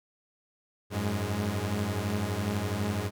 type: tone cluster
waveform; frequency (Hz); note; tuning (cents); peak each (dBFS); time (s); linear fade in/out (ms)
sawtooth; 92.7 / 104.7 / 206.6; F#2 / G#2 / G#3; +4 / +15 / -9; -29 / -28 / -30; 0.9-3.11; 50
effects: none